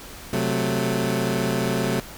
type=chord; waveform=20% pulse; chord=F# diminished; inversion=second; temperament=equal; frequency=130.81 / 185 / 220 Hz; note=C3 / F#3 / A3; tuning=0 / 0 / 0 cents; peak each=-21 dBFS; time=0.33-2 s; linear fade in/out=2 ms; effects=pink hiss -40 dBFS RMS until 2.17 s